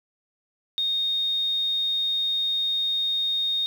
sine tone, 3700 Hz, A#7, 14 cents flat, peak -22 dBFS, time 0.78-3.66 s, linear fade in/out 0 ms, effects 8-bit

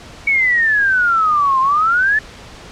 sine exponential two-way sweep, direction down then up, 2253 to 1038 to 1771 Hz, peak -11 dBFS, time 0.27-2.19 s, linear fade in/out 5 ms, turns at 1.6 s, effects pink hiss -37 dBFS RMS until 2.71 s + low-pass 6000 Hz 12 dB/octave

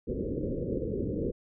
white low-pass noise, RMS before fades -32 dBFS, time 0.07-1.32 s, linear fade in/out 20 ms, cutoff 530 Hz, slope 96 dB/octave, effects none

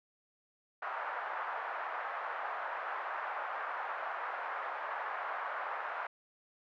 white band-pass noise, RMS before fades -39 dBFS, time 0.82-6.07 s, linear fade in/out 5 ms, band 650 to 1500 Hz, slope 24 dB/octave, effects none

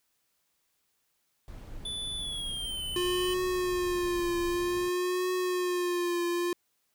brown noise, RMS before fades -43 dBFS, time 1.48-4.89 s, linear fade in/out 0 ms
square tone with pitch glide, 3480 to 3030 Hz, A7 to F#7, -20 to +40 cents, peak -34 dBFS, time 1.85-3.34 s, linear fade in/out 5 ms, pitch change -240 cents, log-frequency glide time 2.18-2.84 s
square tone with vibrato, 356.3 Hz, F4, 35 cents sharp, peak -28 dBFS, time 2.96-6.53 s, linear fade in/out 2 ms, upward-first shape triangle, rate 0.53 Hz, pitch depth 51 cents each way
effects white hiss -75 dBFS RMS until 6.94 s

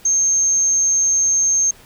sine tone, 6390 Hz, G8, 32 cents sharp, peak -13 dBFS, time 0.05-1.71 s, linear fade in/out 5 ms, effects pink hiss -46 dBFS RMS until 1.85 s

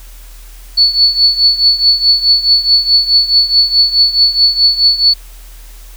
sine tone with tremolo, 4440 Hz, C#8, 2 cents sharp, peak -3 dBFS, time 0.77-5.14 s, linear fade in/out 10 ms, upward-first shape triangle, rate 4.7 Hz, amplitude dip 85%, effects added 40 Hz sine -31 dBFS peak until 5.96 s + white hiss -41 dBFS RMS until 5.96 s

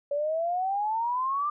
sine exponential sweep, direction up, 565 to 1200 Hz, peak -25 dBFS, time 0.11-1.5 s, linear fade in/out 5 ms, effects none

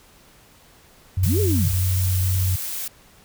sine tone with vibrato, 92.4 Hz, F#2, 2 cents flat, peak -18 dBFS, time 1.17-2.56 s, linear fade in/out 5 ms, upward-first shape triangle, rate 14 Hz, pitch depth 9 cents each way
sine linear two-way sweep, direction up then down, 55.2 to 440 to 55.2 Hz, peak -21 dBFS, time 1.22-1.74 s, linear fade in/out 10 ms, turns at 1.4 s
blue noise, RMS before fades -29 dBFS, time 1.23-2.88 s, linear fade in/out 5 ms
effects pink hiss -52 dBFS RMS until 3.24 s

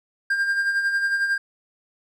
triangle tone with tremolo, 1599 Hz, G6, 34 cents sharp, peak -16 dBFS, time 0.3-1.38 s, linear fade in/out 5 ms, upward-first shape sine, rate 11 Hz, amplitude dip 50%, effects none

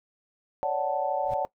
sine chord, D major seventh, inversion third, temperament equal with one note detuned, 554.4 / 587.3 / 745.6 / 880 Hz, C#5 / D5 / F#5 / A5, 0 / 0 / +13 / 0 cents, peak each -31 / -31 / -29 / -31 dBFS, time 0.63-1.45 s, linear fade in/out 0 ms
brown noise with exponential growth, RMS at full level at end -34 dBFS, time 1.21-1.34 s, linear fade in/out 2 ms, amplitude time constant 27 ms
effects noise-tail reverb RT60 0.1 s tail -20 dB re dry

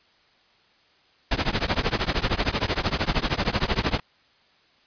pink noise with tremolo, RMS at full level -20 dBFS, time 1.31-4 s, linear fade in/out 5 ms, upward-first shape triangle, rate 13 Hz, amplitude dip 100%, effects white hiss -60 dBFS RMS until 4.86 s + resampled to 11025 Hz

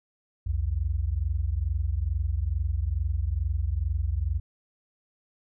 sine tone pair together, 62 / 84.3 Hz, B1 / E2, +7 / +39 cents, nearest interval perfect fourth, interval 532 cents, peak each -27 dBFS, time 0.46-4.4 s, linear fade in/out 10 ms, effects none

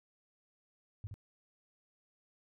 sine tone with echo, 102.7 Hz, G#2, 19 cents flat, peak -38 dBFS, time 1.04-1.07 s, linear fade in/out 0 ms, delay 71 ms, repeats 1, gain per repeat -4 dB, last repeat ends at 1.141 s, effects none

